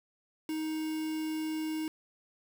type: tone with quantisation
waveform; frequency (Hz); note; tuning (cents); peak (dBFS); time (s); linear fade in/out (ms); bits
triangle; 313.6; D#4; +14; -30; 0.49-1.88; 2; 7
effects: none